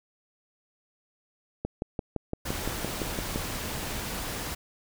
click train, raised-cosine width 2 ms, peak -16 dBFS, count 11, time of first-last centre 1.65-3.359 s, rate 5.85 Hz
pink noise, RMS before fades -34 dBFS, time 2.45-4.55 s, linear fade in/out 10 ms
effects none

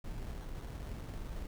brown noise with sample-and-hold, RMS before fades -42 dBFS, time 0.04-1.47 s, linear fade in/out 5 ms, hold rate 2450 Hz, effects none

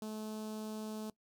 sawtooth tone with notch filter, 215.9 Hz, A3, 33 cents flat, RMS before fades -42 dBFS, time 0.02-1.1 s, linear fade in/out 2 ms, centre 2000 Hz, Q 0.72, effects noise-tail reverb RT60 0.1 s tail -21 dB re dry

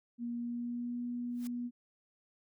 sine tone with pitch glide, 237.7 to 242.3 Hz, A#3 to B3, +34 to -33 cents, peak -35 dBFS, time 0.18-1.71 s, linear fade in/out 50 ms, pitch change +33 cents, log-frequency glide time 0.37-1.02 s
white noise with exponential growth, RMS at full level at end -48 dBFS, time 1.3-1.47 s, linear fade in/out 0 ms, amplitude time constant 35 ms
effects none

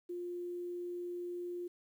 sine tone with quantisation, 352.2 Hz, F4, 15 cents sharp, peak -38 dBFS, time 0.09-1.68 s, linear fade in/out 10 ms, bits 11, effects none

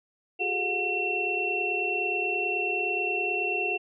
sine tone cluster, 361.1 / 398.7 / 428.1 / 724 / 2711 Hz, F#4 / G4 / A4 / F#5 / E7, -42 / +29 / -47 / -38 / +48 cents, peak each -35 / -35 / -36 / -34 / -27 dBFS, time 0.39-3.78 s, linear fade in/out 20 ms, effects none

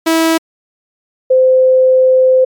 sawtooth / sine tone pair in turn, 325.5 / 516.7 Hz, E4 / C5, -22 / -22 cents, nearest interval minor sixth, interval 800 cents, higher second, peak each -5 dBFS, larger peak neither, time 0.06-0.38 / 1.3-2.45 s, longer second, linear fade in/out 10 ms, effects MP3 96 kbps

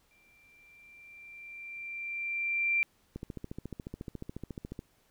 sine tone with exponential growth, 2361 Hz, D7, 9 cents sharp, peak -24 dBFS, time 0.11-2.83 s, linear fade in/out 0 ms, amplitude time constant 590 ms
click train, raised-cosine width 3 ms, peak -26 dBFS, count 24, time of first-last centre 3.16-4.791 s, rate 14.1 Hz
effects pink hiss -69 dBFS RMS until 5.1 s

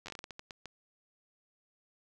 slowing click train, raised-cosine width 0.2 ms, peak -26 dBFS, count 12, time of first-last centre 0.06-0.657 s, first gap 10 ms, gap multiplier 1.31, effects none

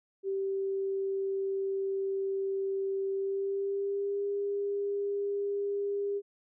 sine tone with pitch glide, 389.2 to 402.9 Hz, G4 to G4, -12 to +48 cents, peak -29 dBFS, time 0.23-6.22 s, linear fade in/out 50 ms, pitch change +60 cents, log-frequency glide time 3.12-4.25 s, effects none

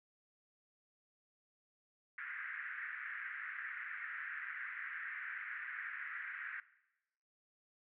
pink band-pass noise, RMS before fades -45 dBFS, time 2.18-6.6 s, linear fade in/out 2 ms, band 1500 to 2000 Hz, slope 48 dB/octave, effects noise-tail reverb RT60 0.9 s tail -18 dB re dry

